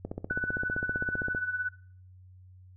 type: click train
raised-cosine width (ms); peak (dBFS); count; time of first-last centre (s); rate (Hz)
2; -21; 21; 0.05-1.349; 15.4
type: tone with tremolo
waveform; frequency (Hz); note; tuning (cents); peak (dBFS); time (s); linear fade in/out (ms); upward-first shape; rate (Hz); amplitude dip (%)
sine; 1490; F#6; +12; -26; 0.3-1.69; 5; sine; 17; 65
effects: noise-tail reverb RT60 0.5 s tail -19 dB re dry + added 92 Hz sine -50 dBFS peak until 2.76 s